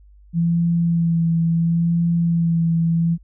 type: tone with vibrato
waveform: sine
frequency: 167.6 Hz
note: E3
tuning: 29 cents sharp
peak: -15 dBFS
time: 0.33-3.18 s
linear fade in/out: 50 ms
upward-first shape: sine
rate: 0.72 Hz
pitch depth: 21 cents each way
effects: added 50 Hz sine -45 dBFS peak until 3.23 s